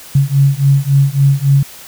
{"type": "beating tone pair", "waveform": "sine", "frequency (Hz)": [137, 140.6], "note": ["C#3", "C#3"], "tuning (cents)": [-20, 25], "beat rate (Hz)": 3.6, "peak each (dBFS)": -11, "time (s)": [0.15, 1.63], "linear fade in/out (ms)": 5, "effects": ["white hiss -35 dBFS RMS until 1.87 s"]}